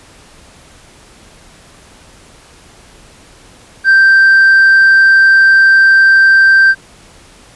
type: tone with tanh clipping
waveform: sine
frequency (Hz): 1568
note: G6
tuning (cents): 0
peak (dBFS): -4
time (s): 3.84-6.75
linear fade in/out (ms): 50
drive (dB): 1
effects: pink hiss -41 dBFS RMS until 7.55 s + resampled to 24000 Hz